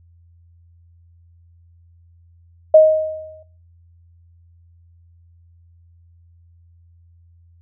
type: tone with exponential decay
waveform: sine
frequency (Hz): 626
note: D#5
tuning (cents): +10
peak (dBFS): -3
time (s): 2.74-3.43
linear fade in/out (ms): 5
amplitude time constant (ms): 150
effects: noise-tail reverb RT60 0.4 s tail -18 dB re dry + added 85 Hz sine -48 dBFS peak until 7.61 s